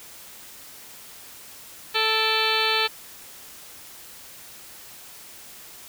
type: harmonic tone with a mistuned harmonic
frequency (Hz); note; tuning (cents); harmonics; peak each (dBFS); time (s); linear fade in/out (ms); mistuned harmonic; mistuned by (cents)
440; A4; 0; 1 / 2 / 3 / 4 / 5 / 6 / 7 / 8 / 9 / 10; -29 / -29 / -29 / -29 / -29 / -29 / -29 / -29 / -29 / -29; 1.94-2.88; 20; 5; +96
effects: white hiss -44 dBFS RMS until 5.88 s